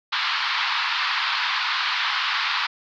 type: band-pass noise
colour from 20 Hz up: pink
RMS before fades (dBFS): -24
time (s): 0.12-2.67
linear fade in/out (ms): 10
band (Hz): 940 to 4600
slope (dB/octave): 48
effects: none